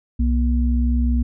sine tone pair together, 63.3 / 239 Hz, B1 / A#3, +43 / +43 cents, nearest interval octave + major seventh, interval 2300 cents, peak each -16 / -22 dBFS, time 0.19-1.23 s, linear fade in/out 10 ms, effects none

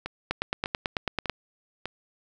two click trains, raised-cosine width 0.3 ms, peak -10 / -16 dBFS, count 10 / 4, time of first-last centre 0.31-1.297 / 0.06-1.856 s, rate 9.12 / 1.67 Hz, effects none

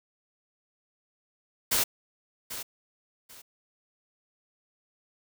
white noise with echo, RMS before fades -25 dBFS, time 1.71-1.84 s, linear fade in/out 10 ms, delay 790 ms, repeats 2, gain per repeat -12 dB, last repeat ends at 3.42 s, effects none

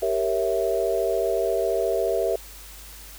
sine chord, G diminished seventh, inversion none, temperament equal, 392 / 466.2 / 554.4 / 659.3 Hz, G4 / Bb4 / Db5 / Fb5, 0 / 0 / 0 / 0 cents, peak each -26 / -26 / -29 / -25 dBFS, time 0.02-2.36 s, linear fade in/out 5 ms, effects added 50 Hz sine -44 dBFS peak until 3.18 s + white hiss -44 dBFS RMS until 3.18 s

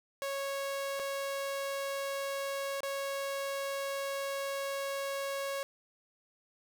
sawtooth tone with dropouts, 552 Hz, C#5, 7 cents flat, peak -30 dBFS, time 0.22-5.63 s, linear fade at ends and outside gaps 0 ms, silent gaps 0.994-0.998 / 2.805-2.832 s, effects none

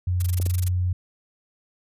sine tone, 90.1 Hz, F#2, 45 cents flat, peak -20 dBFS, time 0.07-0.93 s, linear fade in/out 5 ms
blue noise bursts, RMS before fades -31 dBFS, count 12, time 0.2-0.684 s, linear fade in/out 5 ms, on 22 ms, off 20 ms
clicks, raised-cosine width 2 ms, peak -20 dBFS, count 2, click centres 0.4 / 0.464 s
effects resampled to 32000 Hz

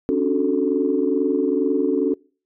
sine chord, D major seventh, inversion third, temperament equal with one note detuned, 271.5 / 293.7 / 370 / 440 Hz, C#4 / D4 / F#4 / A4, -36 / 0 / 0 / 0 cents, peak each -22 dBFS, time 0.09-2.14 s, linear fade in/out 0 ms, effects noise-tail reverb RT60 0.4 s tail -25 dB re dry + tanh soft clip ceiling -7 dBFS

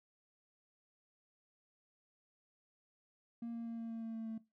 triangle tone with pitch steps, 233.1 / 231.6 / 230.2 / 228.7 / 227.3 / 225.8 / 224.4 / 223 Hz, A#3 / A#3 / A#3 / A#3 / A#3 / A3 / A3 / A3, 0 / -11 / -22 / -33 / -43 / +45 / +34 / +23 cents, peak -37 dBFS, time 3.42-4.38 s, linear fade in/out 5 ms, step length 120 ms, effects noise-tail reverb RT60 0.2 s tail -19 dB re dry + tanh soft clip ceiling -35 dBFS

